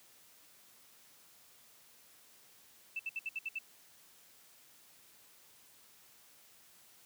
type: tone bursts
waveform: sine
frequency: 2653 Hz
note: E7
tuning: 10 cents sharp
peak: -35 dBFS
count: 7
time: 2.96-3.588 s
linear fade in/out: 5 ms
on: 34 ms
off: 65 ms
effects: white hiss -62 dBFS RMS until 7.05 s + high-pass 80 Hz 12 dB/octave